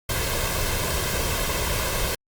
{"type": "noise with comb filter", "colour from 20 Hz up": "pink", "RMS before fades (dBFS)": -25, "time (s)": [0.09, 2.15], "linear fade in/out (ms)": 5, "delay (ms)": 1.9, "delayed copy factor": 0.55, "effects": ["Opus 48 kbps"]}